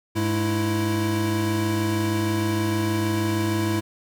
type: tone cluster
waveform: square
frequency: 101.3 / 211 / 330.3 Hz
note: G#2 / G#3 / E4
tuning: -43 / +28 / +4 cents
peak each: -26 / -30 / -25 dBFS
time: 0.15-3.81 s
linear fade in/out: 20 ms
effects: none